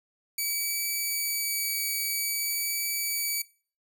5% pulse tone with vibrato, 2287 Hz, D7, 47 cents flat, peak -18 dBFS, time 0.38-3.42 s, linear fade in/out 5 ms, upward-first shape triangle, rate 0.5 Hz, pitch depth 8 cents each way, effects noise-tail reverb RT60 0.4 s tail -20 dB re dry

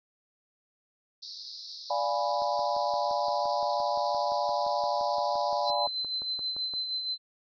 white band-pass noise, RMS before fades -43 dBFS, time 1.22-5.71 s, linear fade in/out 10 ms, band 3900 to 5300 Hz, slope 96 dB/octave
sine chord, D diminished seventh, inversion none, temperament equal, 587.3 / 698.5 / 830.6 / 987.8 Hz, D5 / F5 / Ab5 / Cb6, 0 / 0 / 0 / 0 cents, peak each -31 / -32 / -31 / -32 dBFS, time 1.9-5.87 s, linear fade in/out 5 ms
click train, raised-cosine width 1 ms, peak -32 dBFS, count 26, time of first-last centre 2.42-6.738 s, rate 5.79 Hz
sine tone with tremolo, 4064 Hz, B7, 49 cents sharp, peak -28 dBFS, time 5.64-7.18 s, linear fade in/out 50 ms, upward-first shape sine, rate 6.3 Hz, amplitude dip 45%
effects none

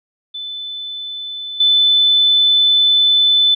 sine tone with level steps, 3510 Hz, A7, 5 cents flat, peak -24 / -9 dBFS, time 0.34-3.55 s, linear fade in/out 10 ms, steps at 1.6 s, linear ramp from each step 5 ms, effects none

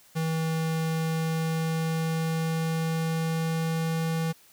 square tone with pitch glide, 161.3 to 162.8 Hz, E3 to E3, -37 to -21 cents, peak -26 dBFS, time 0.15-4.33 s, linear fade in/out 20 ms, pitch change +16 cents, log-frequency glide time 0.8-3.96 s, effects white hiss -57 dBFS RMS until 4.52 s

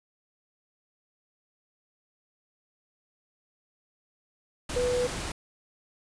sine tone in noise, 493.9 Hz, B4, in tune, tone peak -24 dBFS, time 4.76-5.07 s, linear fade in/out 5 ms, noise pink, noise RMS -34 dBFS, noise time 4.69-5.32 s, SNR +7 dB, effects resampled to 22050 Hz

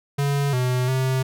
square tone with pitch steps, 141.5 / 126.1 / 130.8 Hz, C#3 / B2 / C3, +36 / +36 / 0 cents, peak -20 dBFS, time 0.18-1.23 s, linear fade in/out 10 ms, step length 350 ms, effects none

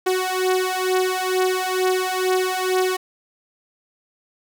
sawtooth beating tone pair, 370 / 372.2 Hz, F#4 / F#4, 0 / +10 cents, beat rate 2.2 Hz, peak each -18 dBFS, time 0.06-2.97 s, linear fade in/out 10 ms, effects none

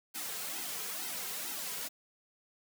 white noise with flanger, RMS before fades -39 dBFS, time 0.14-1.89 s, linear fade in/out 20 ms, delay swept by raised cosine 1.7 to 3.5 ms, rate 2.2 Hz, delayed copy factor -0.9, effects high-pass 200 Hz 12 dB/octave

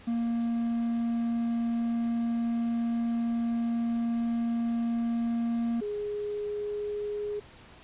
triangle / sine tone pair in turn, 233.1 / 415.3 Hz, A#3 / G#4, 0 / 0 cents, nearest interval minor seventh, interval 1000 cents, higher second, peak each -24 / -30 dBFS, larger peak first, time 0.07-5.81 / 5.81-7.4 s, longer first, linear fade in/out 10 ms, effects pink hiss -52 dBFS RMS until 7.83 s + resampled to 8000 Hz

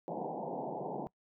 white band-pass noise, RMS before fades -39 dBFS, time 0.08-1.07 s, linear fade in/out 0 ms, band 140 to 910 Hz, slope 96 dB/octave, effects noise-tail reverb RT60 0.1 s tail -22 dB re dry

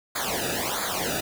pink noise with flanger, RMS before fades -28 dBFS, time 0.15-1.21 s, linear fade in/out 10 ms, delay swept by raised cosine 0.35 to 0.95 ms, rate 1.5 Hz, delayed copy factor -1, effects none

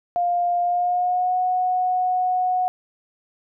sine tone with pitch glide, 703 to 733.3 Hz, F5 to F#5, +11 to -16 cents, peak -18 dBFS, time 0.16-2.68 s, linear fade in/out 0 ms, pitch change +73 cents, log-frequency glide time 0.61-1.37 s, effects none

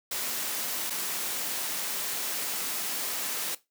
white noise with dropouts, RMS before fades -32 dBFS, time 0.11-3.55 s, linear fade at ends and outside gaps 5 ms, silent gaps 0.899-0.904 s, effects noise-tail reverb RT60 0.2 s tail -17 dB re dry + high-pass 200 Hz 12 dB/octave

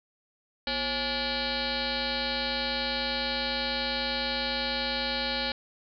sine tone with frequency modulation, 2329 Hz, D7, 15 cents flat, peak -27 dBFS, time 0.67-5.52 s, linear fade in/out 2 ms, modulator 298 Hz, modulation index 7.3, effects none

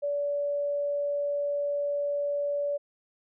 sine tone, 575 Hz, D5, 37 cents flat, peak -26 dBFS, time 0.02-2.78 s, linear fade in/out 20 ms, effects none

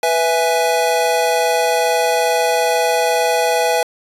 square chord, E major, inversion second, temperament equal, 493.9 / 659.3 / 830.6 Hz, B4 / E5 / G#5, 0 / 0 / 0 cents, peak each -19 / -19 / -19 dBFS, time 0.03-3.83 s, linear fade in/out 2 ms, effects resampled to 32000 Hz

